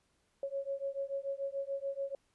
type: beating tone pair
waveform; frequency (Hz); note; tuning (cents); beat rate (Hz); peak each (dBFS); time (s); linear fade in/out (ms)
sine; 548 / 554.9; C#5 / C#5; -20 / +2; 6.9; -38 / -38; 0.43-2.15; 2
effects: pink hiss -75 dBFS RMS until 2.34 s + resampled to 24000 Hz